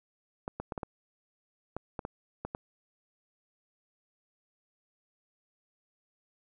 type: clicks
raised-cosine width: 1 ms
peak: -21 dBFS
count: 10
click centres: 0.479 / 0.6 / 0.722 / 0.778 / 0.832 / 1.766 / 1.992 / 2.051 / 2.45 / 2.549 s
effects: none